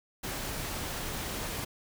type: noise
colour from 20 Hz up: pink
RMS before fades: -36 dBFS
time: 0.23-1.65 s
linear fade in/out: 10 ms
effects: none